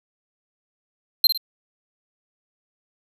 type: tone with echo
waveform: square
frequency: 4147 Hz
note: C8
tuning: 16 cents flat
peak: -11 dBFS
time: 1.24-1.27 s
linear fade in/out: 2 ms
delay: 53 ms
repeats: 2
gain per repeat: -8 dB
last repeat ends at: 1.376 s
effects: none